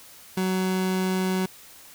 30% pulse tone, 186.7 Hz, F#3, 16 cents sharp, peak -20 dBFS, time 0.37-1.46 s, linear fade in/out 5 ms, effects white hiss -48 dBFS RMS until 1.94 s

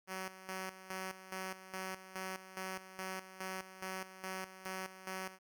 5% pulse tone with tremolo, 188.3 Hz, F#3, 31 cents sharp, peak -29 dBFS, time 0.07-5.39 s, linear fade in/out 50 ms, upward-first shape square, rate 2.4 Hz, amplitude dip 75%, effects none

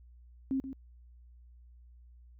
sine tone with echo, 267.1 Hz, C4, 36 cents sharp, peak -28 dBFS, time 0.51-0.6 s, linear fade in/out 0 ms, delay 130 ms, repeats 1, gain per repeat -10 dB, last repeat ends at 0.73 s, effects added 60 Hz sine -53 dBFS peak until 2.39 s

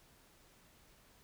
silence, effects pink hiss -65 dBFS RMS until 1.23 s

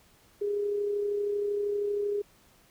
sine tone with amplitude modulation, 409.5 Hz, G#4, 24 cents flat, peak -25 dBFS, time 0.41-2.22 s, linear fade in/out 10 ms, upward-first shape sine, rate 32.8 Hz, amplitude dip 35%, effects pink hiss -61 dBFS RMS until 2.7 s

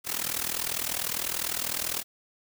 white noise with amplitude modulation, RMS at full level -27 dBFS, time 0.04-2.04 s, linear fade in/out 50 ms, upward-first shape sine, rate 40 Hz, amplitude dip 90%, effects none

